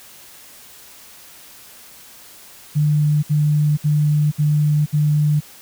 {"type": "tone bursts", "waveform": "sine", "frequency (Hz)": 149.4, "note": "D3", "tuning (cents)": 30, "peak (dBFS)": -13, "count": 5, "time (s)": [2.75, 5.406], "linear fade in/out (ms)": 20, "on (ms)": 480, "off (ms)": 64, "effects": ["white hiss -43 dBFS RMS until 5.61 s"]}